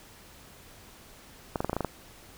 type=clicks; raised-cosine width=1 ms; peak=-14 dBFS; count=8; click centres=1.558 / 1.605 / 1.646 / 1.696 / 1.731 / 1.766 / 1.807 / 1.847 s; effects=pink hiss -52 dBFS RMS until 2.37 s